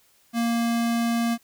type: tone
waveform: square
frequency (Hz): 233.1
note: A#3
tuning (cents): 0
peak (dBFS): -22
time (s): 0.33-1.38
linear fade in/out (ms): 50
effects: white hiss -61 dBFS RMS until 1.43 s